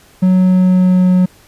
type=tone with pitch glide; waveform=triangle; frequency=185 to 182.77 Hz; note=F#3 to F#3; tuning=0 to -21 cents; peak=-5 dBFS; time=0.22-1.26 s; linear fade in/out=10 ms; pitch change=-21 cents; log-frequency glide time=0.33-1.1 s; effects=pink hiss -46 dBFS RMS until 1.47 s + resampled to 32000 Hz